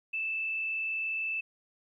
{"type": "tone with frequency modulation", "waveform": "sine", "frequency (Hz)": 2637, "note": "E7", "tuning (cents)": 0, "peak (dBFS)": -30, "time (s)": [0.13, 1.41], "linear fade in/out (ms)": 10, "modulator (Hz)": 39.7, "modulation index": 0.7, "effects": ["12-bit"]}